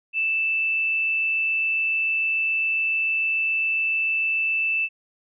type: tone with amplitude modulation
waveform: sine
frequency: 2646 Hz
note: E7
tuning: 6 cents sharp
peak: -19 dBFS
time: 0.13-4.89 s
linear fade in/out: 50 ms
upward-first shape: sine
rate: 147 Hz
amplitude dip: 25%
effects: none

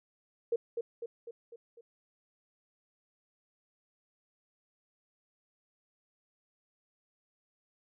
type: tone with echo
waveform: sine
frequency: 466.2 Hz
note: A#4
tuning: in tune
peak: -26 dBFS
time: 0.52-0.56 s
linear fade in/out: 5 ms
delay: 250 ms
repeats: 5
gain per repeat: -5 dB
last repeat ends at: 1.81 s
effects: none

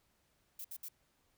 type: noise bursts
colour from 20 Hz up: violet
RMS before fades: -45 dBFS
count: 3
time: 0.59-0.886 s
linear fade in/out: 5 ms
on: 56 ms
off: 64 ms
effects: pink hiss -75 dBFS RMS until 1.37 s

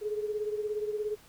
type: beating tone pair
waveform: sine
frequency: 419.8 / 436.8 Hz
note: G#4 / A4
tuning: +19 / -13 cents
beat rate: 17 Hz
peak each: -31 / -37 dBFS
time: 0.01-1.16 s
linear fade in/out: 20 ms
effects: pink hiss -57 dBFS RMS until 1.28 s

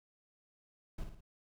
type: noise with echo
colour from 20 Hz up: brown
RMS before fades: -39 dBFS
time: 0.98-1.04 s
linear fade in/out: 5 ms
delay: 56 ms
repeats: 3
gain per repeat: -6 dB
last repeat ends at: 1.208 s
effects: none

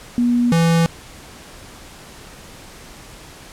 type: tone pair in turn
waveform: sine / square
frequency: 241.3 / 166.44 Hz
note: B3 / E3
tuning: -40 / +17 cents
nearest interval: tritone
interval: 643 cents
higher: first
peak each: -13 dBFS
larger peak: neither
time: 0.18-0.52 / 0.52-0.86 s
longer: neither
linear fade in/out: 0 ms
effects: pink hiss -40 dBFS RMS until 3.52 s + low-pass 11000 Hz 12 dB/octave

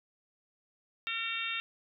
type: harmonic tone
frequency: 455.5 Hz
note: A#4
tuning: 40 cents flat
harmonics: 3 / 4 / 5 / 6 / 7 / 8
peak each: -41 / -43 / -40 / -36 / -44 / -39 dBFS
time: 1.07-1.6 s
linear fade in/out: 0 ms
effects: none

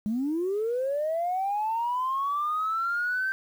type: linear sweep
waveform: sine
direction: up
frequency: 202.9 to 1563 Hz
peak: -24 dBFS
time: 0.06-3.32 s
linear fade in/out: 0 ms
effects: tanh soft clip ceiling -21 dBFS + 9-bit

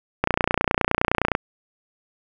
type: click train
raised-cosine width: 0.5 ms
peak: -3 dBFS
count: 34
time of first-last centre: 0.24-1.351 s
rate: 29.7 Hz
effects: none

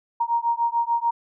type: beating tone pair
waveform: sine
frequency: 932.3 / 939.1 Hz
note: A#5 / A#5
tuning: 0 / +13 cents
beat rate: 6.8 Hz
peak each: -23 dBFS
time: 0.2-1.11 s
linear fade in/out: 10 ms
effects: none

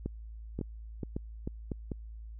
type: two click trains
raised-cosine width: 3 ms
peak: -21 / -22 dBFS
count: 4 / 4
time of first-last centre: 0.06-1.717 / 0.59-1.917 s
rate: 1.81 / 2.26 Hz
effects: added 55 Hz sine -42 dBFS peak until 2.39 s

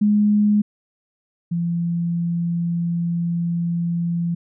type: tone pair in turn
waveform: sine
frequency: 208.3 / 170.62 Hz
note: G#3 / F3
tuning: +5 / -40 cents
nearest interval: minor third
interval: 345 cents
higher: first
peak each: -13 / -19 dBFS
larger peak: first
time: 0.01-0.62 / 1.51-4.35 s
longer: second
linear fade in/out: 10 ms
effects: none

